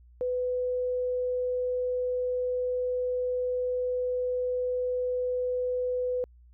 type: tone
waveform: sine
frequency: 499.5 Hz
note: B4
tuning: 20 cents sharp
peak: -26 dBFS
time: 0.21-6.24 s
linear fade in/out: 0 ms
effects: added 60 Hz sine -52 dBFS peak until 6.53 s